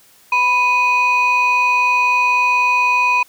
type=tone pair together; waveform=sine; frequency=987.8 / 2489 Hz; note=B5 / D#7; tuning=0 / 0 cents; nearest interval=octave + major third; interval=1600 cents; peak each=-13 dBFS; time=0.32-3.23 s; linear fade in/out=5 ms; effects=tanh soft clip ceiling -8 dBFS + white hiss -50 dBFS RMS until 3.28 s